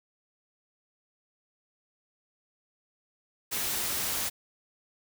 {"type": "noise", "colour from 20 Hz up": "white", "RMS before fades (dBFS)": -31, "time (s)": [3.51, 4.3], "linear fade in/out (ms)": 20, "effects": []}